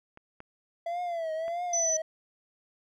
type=clicks; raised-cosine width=0.5 ms; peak=-33 / -29 / -31 dBFS; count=3; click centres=0.174 / 0.404 / 1.481 s
type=tone with vibrato; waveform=triangle; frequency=671 Hz; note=E5; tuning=31 cents sharp; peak=-28 dBFS; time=0.86-2.02 s; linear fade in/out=5 ms; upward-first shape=triangle; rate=1.6 Hz; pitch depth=120 cents each way
type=tone; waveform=sine; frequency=5990 Hz; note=F#8; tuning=20 cents sharp; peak=-25 dBFS; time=1.73-1.97 s; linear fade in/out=5 ms
effects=none